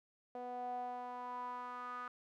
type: tone with band-pass filter sweep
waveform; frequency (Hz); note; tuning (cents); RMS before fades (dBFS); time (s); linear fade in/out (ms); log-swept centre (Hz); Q
sawtooth; 247.1; B3; +1; -44; 0.35-2.08; 2; 630 to 1300; 6.7
effects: none